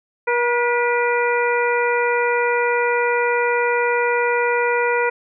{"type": "harmonic tone with a mistuned harmonic", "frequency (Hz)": 480, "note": "B4", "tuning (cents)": -49, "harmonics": [1, 2, 3, 4, 5], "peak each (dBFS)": [-19, -22, -24, -25, -26], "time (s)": [0.27, 5.1], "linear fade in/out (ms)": 10, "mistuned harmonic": 4, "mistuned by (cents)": 43, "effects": []}